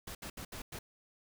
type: noise bursts at uneven times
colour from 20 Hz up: pink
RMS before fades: -44 dBFS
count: 5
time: 0.07-0.15 / 0.22-0.3 / 0.37-0.45 / 0.52-0.62 / 0.72-0.79 s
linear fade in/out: 5 ms
effects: none